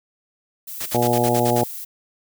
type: noise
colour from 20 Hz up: violet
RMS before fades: -33 dBFS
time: 0.67-1.85 s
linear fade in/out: 10 ms
type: noise bursts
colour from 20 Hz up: white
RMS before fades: -28 dBFS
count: 8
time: 0.8-1.618 s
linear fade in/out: 10 ms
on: 62 ms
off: 46 ms
type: harmonic tone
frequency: 120 Hz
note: B2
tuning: 49 cents flat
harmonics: 1 / 2 / 3 / 4 / 5 / 6 / 7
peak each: -24 / -24 / -24 / -24 / -24 / -24 / -24 dBFS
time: 0.94-1.64 s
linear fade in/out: 5 ms
effects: none